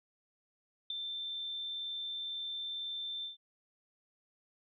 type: tone with ADSR envelope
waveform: sine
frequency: 3559 Hz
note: A7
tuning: 19 cents sharp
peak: -31 dBFS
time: 0.9-3.37 s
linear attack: 4 ms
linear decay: 7 ms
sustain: -6 dB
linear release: 130 ms
effects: none